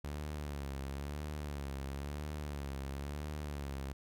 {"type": "tone with vibrato", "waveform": "sawtooth", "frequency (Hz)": 71.5, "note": "D2", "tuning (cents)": -46, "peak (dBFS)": -35, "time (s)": [0.04, 3.93], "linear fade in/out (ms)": 5, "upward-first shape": "sine", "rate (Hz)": 0.99, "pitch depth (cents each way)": 85, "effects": []}